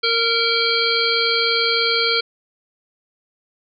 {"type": "harmonic tone with a mistuned harmonic", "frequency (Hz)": 461.6, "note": "A#4", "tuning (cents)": -17, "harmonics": [1, 3, 5, 7, 9, 10], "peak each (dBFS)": [-23, -23, -23, -23, -23, -23], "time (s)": [0.03, 2.21], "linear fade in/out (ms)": 10, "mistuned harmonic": 10, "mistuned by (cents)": -18, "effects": []}